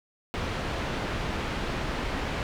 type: low-pass noise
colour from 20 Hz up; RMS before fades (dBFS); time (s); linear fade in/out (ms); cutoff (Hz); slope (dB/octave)
pink; -31; 0.34-2.43; 0; 3100; 12
effects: none